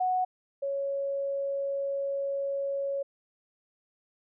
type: tone pair in turn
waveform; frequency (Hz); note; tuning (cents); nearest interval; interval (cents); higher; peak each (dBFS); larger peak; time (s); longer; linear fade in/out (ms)
sine; 738 / 554.8; F#5 / C#5; -5 / +1; perfect fourth; 494; first; -24 / -28; first; 0-0.25 / 0.62-3.03; second; 10
effects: none